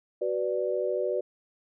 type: chord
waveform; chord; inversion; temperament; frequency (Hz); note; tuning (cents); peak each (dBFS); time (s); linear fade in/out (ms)
sine; B minor; second; equal with one note detuned; 375.2 / 493.9 / 587.3; F#4 / B4 / D5; +24 / 0 / 0; -30; 0.21-1.21; 10
effects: none